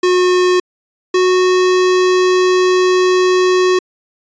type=tone pair in turn; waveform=square; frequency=363 / 367.4 Hz; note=F#4 / F#4; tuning=-33 / -12 cents; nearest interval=unison; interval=21 cents; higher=second; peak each=-10 dBFS; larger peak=neither; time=0.03-0.6 / 1.14-3.79 s; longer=second; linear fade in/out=5 ms; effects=resampled to 16000 Hz